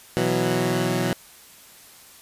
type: chord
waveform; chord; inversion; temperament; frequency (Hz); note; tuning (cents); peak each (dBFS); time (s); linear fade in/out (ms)
15% pulse; B suspended fourth; none; equal; 123.47 / 164.81 / 185; B2 / E3 / F#3; 0 / 0 / 0; -19; 0.17-1.13; 0
effects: white hiss -48 dBFS RMS until 2.21 s + resampled to 32000 Hz